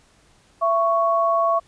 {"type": "tone pair together", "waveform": "sine", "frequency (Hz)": [670, 1110.6], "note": ["E5", "C#6"], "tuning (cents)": [28, 3], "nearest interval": "major sixth", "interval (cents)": 875, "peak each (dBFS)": -19, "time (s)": [0.61, 1.6], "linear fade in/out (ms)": 20, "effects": ["pink hiss -57 dBFS RMS until 1.67 s", "resampled to 22050 Hz"]}